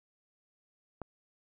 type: click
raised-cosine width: 1 ms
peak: -25 dBFS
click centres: 1.017 s
effects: none